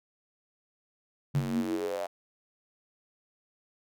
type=tone with high-pass filter sweep; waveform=square; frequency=46.11 Hz; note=F#1; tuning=5 cents flat; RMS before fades=-31 dBFS; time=1.34-2.07 s; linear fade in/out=10 ms; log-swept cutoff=140 to 680 Hz; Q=8.5; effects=none